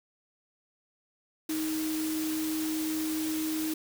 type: tone in noise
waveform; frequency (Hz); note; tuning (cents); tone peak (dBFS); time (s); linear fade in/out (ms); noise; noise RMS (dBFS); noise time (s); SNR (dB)
sine; 313.8; D#4; +15; -29; 1.49-3.74; 5; white; -38; 1.49-3.74; +6
effects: none

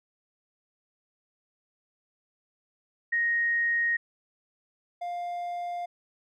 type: tone pair in turn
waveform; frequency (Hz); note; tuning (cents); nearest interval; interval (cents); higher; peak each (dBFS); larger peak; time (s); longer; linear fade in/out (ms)
sine / triangle; 1870 / 701.8; A#6 / F5; +5 / +8; octave + perfect fourth; 1697; first; -23 / -29; first; 3.12-3.97 / 5.01-5.86; neither; 10
effects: none

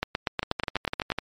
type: two click trains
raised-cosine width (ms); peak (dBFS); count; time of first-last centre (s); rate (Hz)
0.3; -11 / -9; 10 / 10; 0.43-1.186 / 0.03-1.12; 11.9 / 8.26
effects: MP3 64 kbps

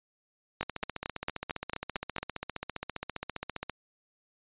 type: two click trains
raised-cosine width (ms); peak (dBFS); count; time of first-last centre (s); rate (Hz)
0.3; -15 / -18; 8 / 47; 0.61-2.183 / 0.63-3.697; 4.45 / 15
effects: resampled to 8000 Hz

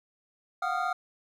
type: tone cluster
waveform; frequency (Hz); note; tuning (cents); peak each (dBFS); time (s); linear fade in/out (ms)
triangle; 712 / 749 / 1235 / 1385; F5 / F#5 / D#6 / F6; +33 / +21 / -13 / -15; -31; 0.62-0.93; 5
effects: none

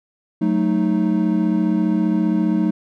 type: chord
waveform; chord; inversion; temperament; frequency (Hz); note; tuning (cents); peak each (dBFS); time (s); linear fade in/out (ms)
triangle; D# diminished; first; equal; 185 / 220 / 311.1; F#3 / A3 / D#4; 0 / 0 / 0; -18; 0.41-2.71; 10
effects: none

